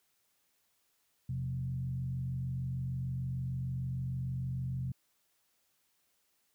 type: tone with frequency modulation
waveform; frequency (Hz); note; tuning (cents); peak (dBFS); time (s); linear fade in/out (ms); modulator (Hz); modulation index
sine; 128.8; C3; -27; -33; 1.29-4.92; 5; 46.6; 0.65
effects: white hiss -75 dBFS RMS until 6.54 s